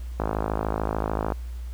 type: click train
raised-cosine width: 1 ms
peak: -11 dBFS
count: 61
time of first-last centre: 0.2-1.321 s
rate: 53.5 Hz
effects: added 60 Hz sine -31 dBFS peak until 1.73 s + pink hiss -54 dBFS RMS until 1.73 s